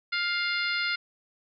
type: harmonic tone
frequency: 702 Hz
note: F5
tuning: 9 cents sharp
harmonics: 2 / 3 / 4 / 5 / 6 / 7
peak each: -30 / -30 / -36 / -37 / -35 / -38 dBFS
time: 0.12-0.96 s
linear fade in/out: 10 ms
effects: none